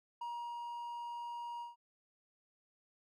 triangle tone with ADSR envelope, 949 Hz, A#5, 31 cents sharp, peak -37 dBFS, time 0.21-1.76 s, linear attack 6 ms, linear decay 330 ms, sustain -2 dB, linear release 150 ms, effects none

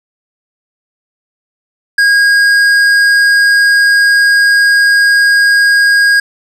triangle tone with tanh clipping, 1633 Hz, G#6, 30 cents flat, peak -7 dBFS, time 1.98-6.2 s, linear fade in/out 5 ms, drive 15 dB, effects none

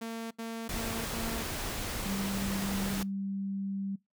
sawtooth tone bursts, 227.5 Hz, A#3, 42 cents flat, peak -32 dBFS, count 4, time 0.01-1.432 s, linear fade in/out 10 ms, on 300 ms, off 74 ms
pink noise, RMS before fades -36 dBFS, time 0.69-3.03 s, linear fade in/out 2 ms
sine tone, 196 Hz, G3, in tune, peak -32 dBFS, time 2.05-3.96 s, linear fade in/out 10 ms
effects noise-tail reverb RT60 0.2 s tail -23 dB re dry

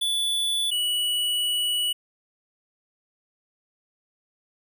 square tone pair in turn, 3462 / 2941 Hz, A7 / F#7, -29 / -11 cents, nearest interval minor third, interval 282 cents, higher first, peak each -23 dBFS, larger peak neither, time 0.01-0.71 / 0.71-1.93 s, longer second, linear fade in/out 10 ms, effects none

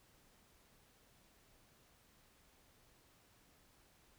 silence, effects pink hiss -69 dBFS RMS until 4.18 s

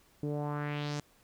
sawtooth tone with low-pass filter sweep, 146.83 Hz, D3, in tune, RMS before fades -35 dBFS, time 0.23-1 s, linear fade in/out 2 ms, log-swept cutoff 360 to 7000 Hz, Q 2.5, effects pink hiss -65 dBFS RMS until 1.23 s

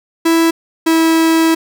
45% pulse tone pair in turn, 329.6 / 325.4 Hz, E4 / E4, 0 / -22 cents, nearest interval unison, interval 22 cents, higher first, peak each -9 dBFS, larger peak neither, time 0.25-0.51 / 0.86-1.55 s, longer second, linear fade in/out 10 ms, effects none

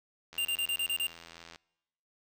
click train, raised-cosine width 0.2 ms, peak -30 dBFS, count 104, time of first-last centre 0.33-1.559 s, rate 83.8 Hz
square tone bursts, 2794 Hz, F7, in tune, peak -29 dBFS, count 7, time 0.38-1.068 s, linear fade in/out 2 ms, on 70 ms, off 33 ms
effects noise-tail reverb RT60 1.0 s tail -25 dB re dry

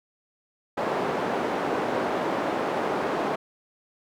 white band-pass noise, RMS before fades -27 dBFS, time 0.77-3.36 s, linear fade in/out 10 ms, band 250 to 760 Hz, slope 12 dB/octave, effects none

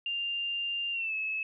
sine tone with pitch glide, 2794 to 2592 Hz, F7 to E7, 0 to -30 cents, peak -30 dBFS, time 0.06-1.43 s, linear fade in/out 2 ms, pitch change -130 cents, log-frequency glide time 0.92-1.14 s, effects none

